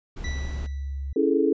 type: noise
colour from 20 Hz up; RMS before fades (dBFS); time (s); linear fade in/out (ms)
brown; -35; 0.16-0.67; 10
type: tone with exponential decay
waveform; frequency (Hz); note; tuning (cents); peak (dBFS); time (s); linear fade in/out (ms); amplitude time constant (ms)
sawtooth; 1964; B6; -10; -29; 0.24-1.16; 5; 200
type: tone with pitch glide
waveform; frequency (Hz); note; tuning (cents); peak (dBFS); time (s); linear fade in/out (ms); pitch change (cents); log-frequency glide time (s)
sine; 69.2 to 68.6; C#2 to C#2; -2 to -17; -28; 0.26-1.13; 5; -15; 0.63-1
type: chord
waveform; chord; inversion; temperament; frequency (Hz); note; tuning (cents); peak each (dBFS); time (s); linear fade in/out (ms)
sine; A major seventh; first; equal; 277.2 / 329.6 / 415.3 / 440; C#4 / E4 / G#4 / A4; 0 / 0 / 0 / 0; -24; 1.16-1.53; 5
effects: resampled to 16000 Hz